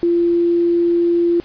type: tone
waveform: sine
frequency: 343.4 Hz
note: F4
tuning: 29 cents flat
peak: -12 dBFS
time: 0.03-1.4 s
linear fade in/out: 0 ms
effects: pink hiss -44 dBFS RMS until 1.44 s + resampled to 11025 Hz